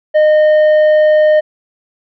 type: tone with tanh clipping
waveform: sine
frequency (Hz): 613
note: D#5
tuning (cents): -26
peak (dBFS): -7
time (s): 0.14-1.41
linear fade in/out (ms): 20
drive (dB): 6
effects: none